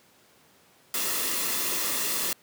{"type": "noise with comb filter", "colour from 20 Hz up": "white", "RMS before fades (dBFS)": -28, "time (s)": [0.94, 2.33], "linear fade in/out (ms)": 2, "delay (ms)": 1.3, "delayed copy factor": -0.5, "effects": ["pink hiss -59 dBFS RMS until 2.42 s", "high-pass 150 Hz 12 dB/octave"]}